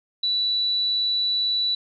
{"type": "tone", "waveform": "sine", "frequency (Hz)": 3951, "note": "B7", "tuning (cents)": 0, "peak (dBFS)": -20, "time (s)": [0.23, 1.75], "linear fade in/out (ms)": 5, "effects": []}